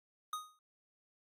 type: tone with exponential decay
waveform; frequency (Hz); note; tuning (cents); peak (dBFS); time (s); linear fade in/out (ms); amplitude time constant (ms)
square; 1244.5; D#6; 0; -35; 0.33-0.59; 2; 55
effects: AAC 48 kbps